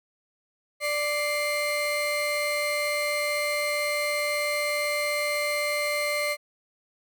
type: tone pair together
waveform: 35% pulse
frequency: 588.3 / 2098 Hz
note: D5 / C7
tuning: +3 / +4 cents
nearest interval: octave + minor seventh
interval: 2201 cents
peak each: -26 dBFS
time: 0.8-6.37 s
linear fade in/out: 50 ms
effects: none

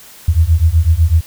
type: beating tone pair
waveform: sine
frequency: 77.78 / 85.78 Hz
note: D#2 / F2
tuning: 0 / -31 cents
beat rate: 8 Hz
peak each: -11 dBFS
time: 0.28-1.21 s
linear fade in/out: 5 ms
effects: white hiss -39 dBFS RMS until 1.26 s

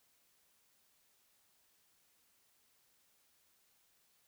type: silence
effects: white hiss -73 dBFS RMS until 4.27 s

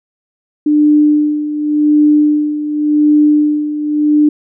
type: tone with tremolo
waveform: sine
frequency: 298.9 Hz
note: D4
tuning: 31 cents sharp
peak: -5 dBFS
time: 0.66-4.29 s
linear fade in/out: 5 ms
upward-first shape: sine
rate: 0.89 Hz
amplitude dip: 70%
effects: none

